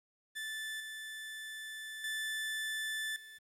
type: tone with level steps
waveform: 30% pulse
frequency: 1755 Hz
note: A6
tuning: 5 cents flat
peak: -36 / -40 / -33 / -48 dBFS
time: 0.35-3.39 s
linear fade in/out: 20 ms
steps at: 0.8 / 2.04 / 3.16 s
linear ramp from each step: 2 ms
effects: resampled to 32000 Hz + 11-bit